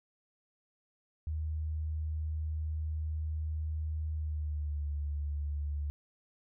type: tone with pitch glide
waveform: sine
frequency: 77.78 to 72.99 Hz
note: D#2 to D2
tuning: 0 to -10 cents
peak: -32 dBFS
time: 1.27-5.9 s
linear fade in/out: 0 ms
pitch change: -110 cents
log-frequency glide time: 4.12-4.86 s
effects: none